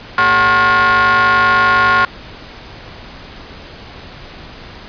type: ring-modulated tone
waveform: 45% pulse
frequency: 170 Hz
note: F3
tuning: 46 cents flat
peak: -6 dBFS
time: 0.18-2.05 s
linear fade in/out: 2 ms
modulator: 1250 Hz
effects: pink hiss -34 dBFS RMS until 4.88 s + resampled to 11025 Hz